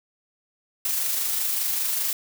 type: noise with amplitude modulation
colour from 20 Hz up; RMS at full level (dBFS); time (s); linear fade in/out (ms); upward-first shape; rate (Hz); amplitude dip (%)
blue; -24; 0.85-2.13; 2; sine; 25.1; 30
effects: none